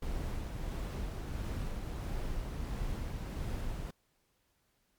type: noise with tremolo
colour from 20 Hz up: brown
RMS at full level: -36 dBFS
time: 0.02-3.91 s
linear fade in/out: 5 ms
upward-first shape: sine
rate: 1.5 Hz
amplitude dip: 25%
effects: pink hiss -75 dBFS RMS until 4.98 s + MP3 96 kbps